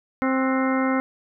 harmonic tone with a mistuned harmonic, 263.1 Hz, C4, 10 cents sharp, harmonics 1 / 2 / 3 / 4 / 5 / 6 / 7 / 8, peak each -21 / -27 / -31 / -31 / -30 / -34 / -35 / -33 dBFS, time 0.22-1 s, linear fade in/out 0 ms, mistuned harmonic 6, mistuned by -110 cents, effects none

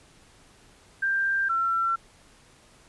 sine tone pair in turn, 1584 / 1351.1 Hz, G6 / E6, +18 / +42 cents, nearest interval minor third, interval 276 cents, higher first, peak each -22 dBFS, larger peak neither, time 1.02-1.49 / 1.49-1.96 s, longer neither, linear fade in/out 10 ms, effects pink hiss -56 dBFS RMS until 2.88 s + resampled to 24000 Hz

